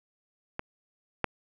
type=clicks; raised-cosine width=0.5 ms; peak=-17 / -10 dBFS; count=2; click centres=0.594 / 1.243 s; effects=none